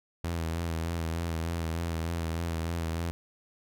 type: tone with vibrato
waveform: sawtooth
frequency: 83 Hz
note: E2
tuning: 12 cents sharp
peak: -26 dBFS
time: 0.24-3.11 s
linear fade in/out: 0 ms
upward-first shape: sine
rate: 3.3 Hz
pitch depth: 39 cents each way
effects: none